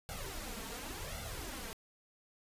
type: noise with flanger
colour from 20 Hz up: pink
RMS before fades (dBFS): -43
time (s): 0.09-1.73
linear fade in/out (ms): 0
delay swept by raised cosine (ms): 1.4 to 4.5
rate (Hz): 0.91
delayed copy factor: +0.8
effects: resampled to 32000 Hz